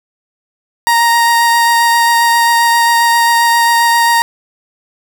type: tone with vibrato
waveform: 30% pulse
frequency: 934 Hz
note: A#5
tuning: 3 cents sharp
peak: -5 dBFS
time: 0.87-4.22 s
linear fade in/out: 0 ms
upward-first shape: sine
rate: 7.5 Hz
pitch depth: 11 cents each way
effects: none